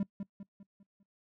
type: tone with echo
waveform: triangle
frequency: 198 Hz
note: G3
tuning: 18 cents sharp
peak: -26 dBFS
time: 0-0.03 s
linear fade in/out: 2 ms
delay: 200 ms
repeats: 5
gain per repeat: -7 dB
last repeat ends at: 1.03 s
effects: noise-tail reverb RT60 0.1 s tail -21 dB re dry